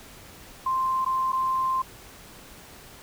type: tone with dropouts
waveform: sine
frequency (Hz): 1046.5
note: C6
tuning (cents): 0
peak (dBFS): -22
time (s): 0.66-1.82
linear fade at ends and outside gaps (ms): 5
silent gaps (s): 1.048-1.061 / 1.321-1.329
effects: pink hiss -47 dBFS RMS until 3.02 s